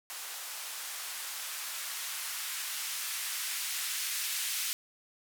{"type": "noise with band-pass filter sweep", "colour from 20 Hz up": "violet", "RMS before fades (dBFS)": -37, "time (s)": [0.1, 4.73], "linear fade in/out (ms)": 0, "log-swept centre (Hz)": [780, 2100], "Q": 0.88, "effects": []}